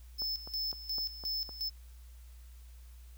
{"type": "tone with tremolo", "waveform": "square", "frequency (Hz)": 5250, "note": "E8", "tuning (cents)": -8, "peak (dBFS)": -33, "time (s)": [0.18, 1.7], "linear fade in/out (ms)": 20, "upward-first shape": "square", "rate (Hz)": 2.8, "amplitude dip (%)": 75}
{"type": "click train", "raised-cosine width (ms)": 1, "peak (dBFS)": -34, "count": 6, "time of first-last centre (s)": [0.22, 1.492], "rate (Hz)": 3.93}
{"effects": ["added 60 Hz sine -49 dBFS peak until 3.17 s", "white hiss -65 dBFS RMS until 3.17 s"]}